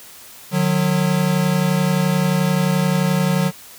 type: tone pair together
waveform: square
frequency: 151.11 / 182.6 Hz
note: D3 / F#3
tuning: +50 / -23 cents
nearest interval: minor third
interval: 327 cents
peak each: -20 / -18 dBFS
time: 0.51-3.52 s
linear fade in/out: 50 ms
effects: white hiss -41 dBFS RMS until 3.78 s